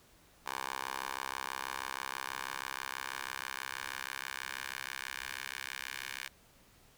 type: tone with high-pass filter sweep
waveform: 10% pulse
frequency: 66.2 Hz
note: C2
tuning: 21 cents sharp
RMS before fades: -41 dBFS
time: 0.46-6.28 s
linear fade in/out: 5 ms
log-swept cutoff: 930 to 1900 Hz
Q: 1.6
effects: pink hiss -63 dBFS RMS until 6.97 s